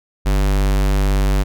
square tone, 49 Hz, G1, in tune, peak -14 dBFS, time 0.25-1.44 s, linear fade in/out 20 ms, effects none

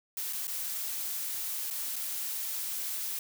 blue noise with dropouts, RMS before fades -35 dBFS, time 0.17-3.19 s, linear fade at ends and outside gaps 2 ms, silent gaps 0.327-0.331 / 0.471-0.478 / 1.703-1.708 / 1.959-1.962 s, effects none

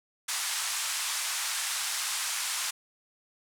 white band-pass noise, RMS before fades -32 dBFS, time 0.28-2.71 s, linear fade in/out 10 ms, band 890 to 10000 Hz, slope 24 dB/octave, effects none

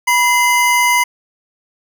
square tone pair together, 975.5 / 2067 Hz, B5 / C7, -22 / -22 cents, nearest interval octave + minor second, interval 1300 cents, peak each -14 dBFS, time 0.07-1.04 s, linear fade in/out 10 ms, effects 8-bit

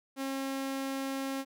sawtooth tone, 270 Hz, C#4, 45 cents flat, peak -29 dBFS, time 0.16-1.45 s, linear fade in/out 50 ms, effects none

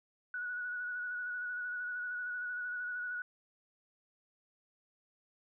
sine tone with vibrato, 1468 Hz, F#6, 14 cents flat, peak -36 dBFS, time 0.34-3.22 s, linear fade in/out 2 ms, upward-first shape square, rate 13 Hz, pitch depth 19 cents each way, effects none

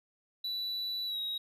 triangle tone with pitch glide, 3955 to 3811 Hz, B7 to A#7, +2 to +38 cents, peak -32 dBFS, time 0.44-1.38 s, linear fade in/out 5 ms, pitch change -64 cents, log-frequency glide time 1.06-1.19 s, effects none

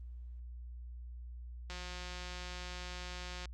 click train, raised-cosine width 0.2 ms, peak -28 dBFS, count 317, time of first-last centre 1.7-3.456 s, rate 180 Hz, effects added 60 Hz sine -44 dBFS peak until 3.53 s + Opus 32 kbps

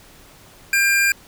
square tone pair together, 1598 / 2394 Hz, G6 / D7, +33 / +33 cents, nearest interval perfect fifth, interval 700 cents, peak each -18 dBFS, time 0.73-1.12 s, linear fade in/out 2 ms, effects pink hiss -47 dBFS RMS until 1.27 s

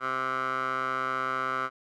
15% pulse tone with band-pass filter, 130.81 Hz, C3, in tune, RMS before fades -30 dBFS, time 0-1.7 s, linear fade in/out 50 ms, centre 1300 Hz, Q 3.7, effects none

